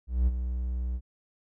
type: tone with ADSR envelope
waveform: triangle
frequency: 61.74 Hz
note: B1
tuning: in tune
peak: -17 dBFS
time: 0.07-1.01 s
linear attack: 200 ms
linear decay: 33 ms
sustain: -9 dB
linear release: 56 ms
effects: none